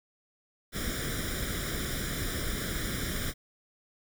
pink noise with comb filter, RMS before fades -33 dBFS, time 0.72-3.34 s, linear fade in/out 50 ms, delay 0.56 ms, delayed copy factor +0.85, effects none

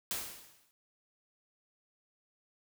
white noise with exponential decay, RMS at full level -34 dBFS, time 0.11-0.71 s, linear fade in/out 0 ms, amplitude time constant 130 ms, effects none

